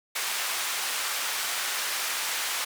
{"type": "band-pass noise", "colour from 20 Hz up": "pink", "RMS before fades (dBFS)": -30, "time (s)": [0.15, 2.65], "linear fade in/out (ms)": 10, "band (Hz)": [1200, 15000], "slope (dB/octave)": 12, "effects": []}